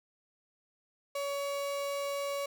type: tone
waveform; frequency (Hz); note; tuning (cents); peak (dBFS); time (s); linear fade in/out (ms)
35% pulse; 563; C#5; +27; -31; 1.15-2.46; 5
effects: none